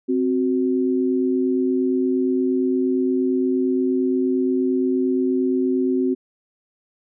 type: tone pair together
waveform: sine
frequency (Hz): 261.4 / 370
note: C4 / F#4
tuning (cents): -1 / 0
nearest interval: tritone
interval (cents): 601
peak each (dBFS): -19 / -21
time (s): 0.08-6.15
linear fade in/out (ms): 20
effects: none